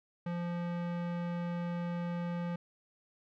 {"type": "tone with low-pass filter", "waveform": "square", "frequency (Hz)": 173.3, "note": "F3", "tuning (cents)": -13, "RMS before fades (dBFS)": -36, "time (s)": [0.26, 2.56], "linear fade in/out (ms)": 5, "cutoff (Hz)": 2200, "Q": 0.66, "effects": []}